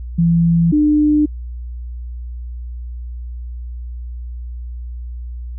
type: tone pair in turn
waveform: sine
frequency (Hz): 168.2 / 299.7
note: E3 / D4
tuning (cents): +35 / +35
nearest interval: minor seventh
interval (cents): 1000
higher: second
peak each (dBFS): -10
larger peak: neither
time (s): 0.18-0.72 / 0.72-1.26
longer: neither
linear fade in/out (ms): 10
effects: added 60 Hz sine -25 dBFS peak until 5.58 s